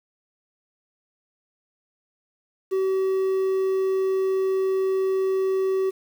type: tone with quantisation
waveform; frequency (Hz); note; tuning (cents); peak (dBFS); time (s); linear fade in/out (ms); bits
triangle; 381.3; G4; -48; -18; 2.71-5.91; 20; 8
effects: none